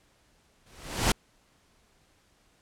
pink noise with exponential growth, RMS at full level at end -20 dBFS, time 0.66-1.12 s, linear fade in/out 5 ms, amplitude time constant 100 ms, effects pink hiss -65 dBFS RMS until 2.61 s + low-pass 10000 Hz 12 dB/octave

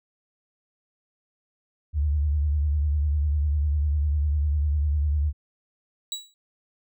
sine tone with vibrato, 73.8 Hz, D2, 9 cents sharp, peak -20 dBFS, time 1.93-5.33 s, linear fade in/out 50 ms, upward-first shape sine, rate 10 Hz, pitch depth 80 cents each way
30% pulse tone with exponential decay, 3899 Hz, B7, 23 cents flat, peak -23 dBFS, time 6.12-6.34 s, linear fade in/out 1 ms, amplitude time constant 47 ms
effects none

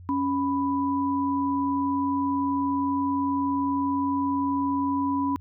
sine tone pair together, 277.5 / 990 Hz, C#4 / B5, +2 / +4 cents, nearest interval octave + minor seventh, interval 2202 cents, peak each -24 / -27 dBFS, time 0.09-5.36 s, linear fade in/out 0 ms, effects added 89 Hz sine -42 dBFS peak until 5.4 s

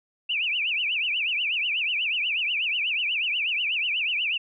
sine tone with vibrato, 2637 Hz, E7, in tune, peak -23 dBFS, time 0.29-4.38 s, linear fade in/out 10 ms, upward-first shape triangle, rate 8.2 Hz, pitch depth 260 cents each way, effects none

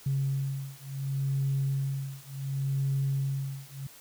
sine beating tone pair, 136.4 / 137.09 Hz, C#3 / C#3, -28 / -19 cents, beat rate 0.69 Hz, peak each -30 dBFS, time 0.06-3.87 s, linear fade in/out 5 ms, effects tanh soft clip ceiling -20 dBFS + white hiss -52 dBFS RMS until 4 s

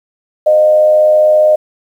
sine tone with frequency modulation, 614 Hz, D#5, 23 cents flat, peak -5 dBFS, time 0.46-1.56 s, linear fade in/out 10 ms, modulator 94.9 Hz, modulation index 0.31, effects 7-bit

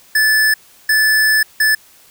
square tone bursts at uneven times, 1740 Hz, A6, 20 cents flat, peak -11 dBFS, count 3, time 0.15-0.54 / 0.89-1.43 / 1.6-1.75 s, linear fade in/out 5 ms, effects white hiss -47 dBFS RMS until 2.1 s

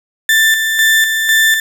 35% pulse tone with tremolo, 1774 Hz, A6, 14 cents sharp, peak -6 dBFS, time 0.29-1.6 s, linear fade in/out 2 ms, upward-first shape square, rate 2 Hz, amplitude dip 45%, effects none

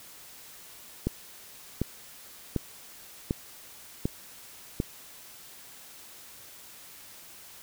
click train, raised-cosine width 3 ms, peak -13 dBFS, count 6, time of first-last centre 1.07-4.801 s, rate 1.34 Hz, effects white hiss -49 dBFS RMS until 7.62 s

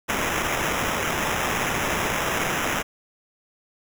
blue noise with sample-and-hold, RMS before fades -25 dBFS, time 0.08-2.83 s, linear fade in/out 20 ms, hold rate 4410 Hz, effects none

